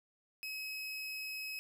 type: tone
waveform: 30% pulse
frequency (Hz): 2558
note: D#7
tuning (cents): +47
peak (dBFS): -37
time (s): 0.43-1.59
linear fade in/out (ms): 0
effects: none